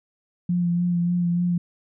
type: tone with vibrato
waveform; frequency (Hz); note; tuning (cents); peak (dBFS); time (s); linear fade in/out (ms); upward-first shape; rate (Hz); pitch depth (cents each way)
sine; 174.61; F3; 0; -19; 0.49-1.58; 5; sine; 3.4; 23
effects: none